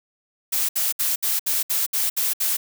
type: noise bursts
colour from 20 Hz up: blue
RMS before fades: -22 dBFS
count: 9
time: 0.52-2.57 s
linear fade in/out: 10 ms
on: 170 ms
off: 65 ms
effects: none